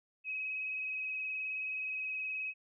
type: tone with vibrato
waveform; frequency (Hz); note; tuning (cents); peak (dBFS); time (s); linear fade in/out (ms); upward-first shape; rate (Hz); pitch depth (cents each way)
sine; 2544; D#7; +38; -35; 0.24-2.54; 50; triangle; 19; 24
effects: none